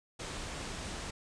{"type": "low-pass noise", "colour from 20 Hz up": "pink", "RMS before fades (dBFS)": -41, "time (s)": [0.19, 1.11], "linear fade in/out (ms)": 10, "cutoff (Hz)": 9100, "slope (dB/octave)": 48, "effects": []}